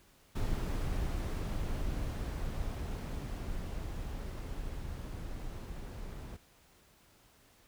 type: noise with level ramp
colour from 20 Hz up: brown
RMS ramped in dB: -33 to -43 dBFS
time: 0.35-6.37 s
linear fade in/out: 10 ms
effects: pink hiss -64 dBFS RMS until 7.67 s